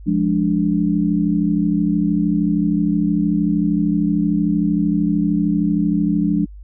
sine chord, D diminished, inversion first, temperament equal, 174.61 / 207.7 / 293.7 Hz, F3 / Ab3 / D4, 0 / 0 / 0 cents, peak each -19 dBFS, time 0.06-6.46 s, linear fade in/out 20 ms, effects added 50 Hz sine -34 dBFS peak until 6.63 s

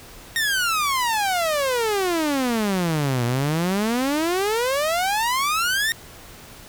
sawtooth exponential two-way sweep, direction down then up, 1864.7 to 117 to 1864.7 Hz, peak -16 dBFS, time 0.36-5.92 s, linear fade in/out 0 ms, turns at 3.25 s, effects pink hiss -43 dBFS RMS until 6.68 s

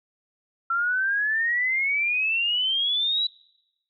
sine exponential sweep, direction up, 1352 to 3951 Hz, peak -21 dBFS, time 0.7-3.27 s, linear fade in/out 5 ms, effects noise-tail reverb RT60 1.0 s tail -26 dB re dry

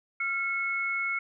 sine tone pair together, 1379.6 / 2190 Hz, F6 / C#7, -22 / -22 cents, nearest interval minor sixth, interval 800 cents, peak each -33 / -28 dBFS, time 0.2-1.19 s, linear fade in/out 5 ms, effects none

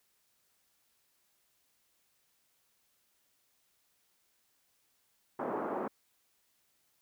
pink band-pass noise, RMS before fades -36 dBFS, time 5.39-5.88 s, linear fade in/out 5 ms, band 240 to 1200 Hz, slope 24 dB/octave, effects white hiss -74 dBFS RMS until 7.01 s

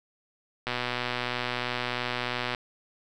click train, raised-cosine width 0.3 ms, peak -13 dBFS, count 232, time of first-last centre 0.67-2.548 s, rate 123 Hz, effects none

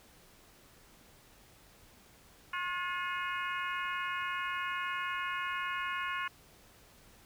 harmonic tone with a mistuned harmonic, 359.1 Hz, F4, 48 cents sharp, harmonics 3 / 4 / 5 / 6 / 7 / 8, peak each -37 / -39 / -41 / -43 / -44 / -45 dBFS, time 2.53-6.28 s, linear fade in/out 5 ms, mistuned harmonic 5, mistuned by -64 cents, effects pink hiss -60 dBFS RMS until 7.25 s

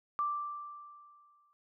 sine tone with exponential decay, 1174.7 Hz, D6, in tune, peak -28 dBFS, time 0.19-1.53 s, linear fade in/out 0 ms, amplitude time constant 290 ms, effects none

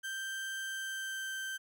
35% pulse tone with pitch glide, 1568 to 1558.1 Hz, G6 to G6, 0 to -11 cents, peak -35 dBFS, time 0.03-1.58 s, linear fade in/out 20 ms, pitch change -11 cents, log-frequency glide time 0.59-1.33 s, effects none

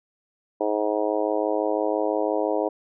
harmonic tone, 105.9 Hz, G#2, 34 cents sharp, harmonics 3 / 4 / 5 / 6 / 7 / 8 / 9, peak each -28 / -27 / -27 / -28 / -31 / -37 / -34 dBFS, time 0.6-2.69 s, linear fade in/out 10 ms, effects none

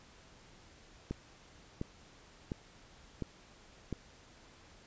click train, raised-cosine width 3 ms, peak -23 dBFS, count 5, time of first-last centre 1.11-3.927 s, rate 1.42 Hz, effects pink hiss -59 dBFS RMS until 4.86 s + resampled to 16000 Hz

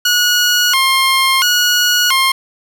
15% pulse tone with vibrato, 1244.5 Hz, D#6, in tune, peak -4 dBFS, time 0.05-2.32 s, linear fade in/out 5 ms, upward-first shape square, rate 0.73 Hz, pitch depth 270 cents each way, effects none

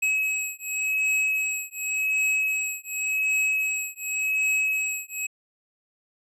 square beating tone pair, 2560 / 2560.89 Hz, D#7 / D#7, +49 / +49 cents, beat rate 0.89 Hz, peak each -27 dBFS, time 0.02-5.27 s, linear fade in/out 10 ms, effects low-pass 12000 Hz 12 dB/octave

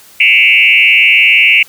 sine tone with frequency modulation, 2489 Hz, D#7, in tune, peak -4 dBFS, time 0.2-1.63 s, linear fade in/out 5 ms, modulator 117 Hz, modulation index 2.9, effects white hiss -40 dBFS RMS until 1.68 s

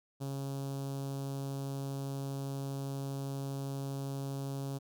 sawtooth tone with notch filter, 137.5 Hz, C#3, 14 cents flat, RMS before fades -38 dBFS, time 0.2-4.79 s, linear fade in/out 20 ms, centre 2000 Hz, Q 0.5, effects none

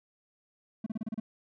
triangle tone bursts, 219.2 Hz, A3, 6 cents flat, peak -29 dBFS, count 7, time 0.84-1.2 s, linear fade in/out 5 ms, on 24 ms, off 32 ms, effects none

